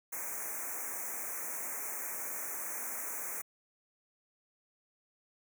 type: band-stop noise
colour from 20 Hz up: white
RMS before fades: -39 dBFS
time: 0.12-3.42 s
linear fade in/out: 10 ms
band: 2400 to 5900 Hz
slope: 96 dB/octave
effects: high-pass 300 Hz 12 dB/octave